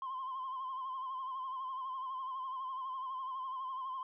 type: tone with vibrato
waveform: sine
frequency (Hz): 1046.5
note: C6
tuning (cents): 0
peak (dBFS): -36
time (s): 0.02-4.03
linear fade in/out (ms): 2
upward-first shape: sine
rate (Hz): 12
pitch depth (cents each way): 58
effects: tanh soft clip ceiling -35 dBFS